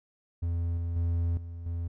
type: tone with level steps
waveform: triangle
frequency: 85 Hz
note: F2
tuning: 46 cents flat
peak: -25 / -27 / -23 / -35 / -28 dBFS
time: 0.42-1.88 s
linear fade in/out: 10 ms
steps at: 0.77 / 0.96 / 1.37 / 1.66 s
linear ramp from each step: 2 ms
effects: none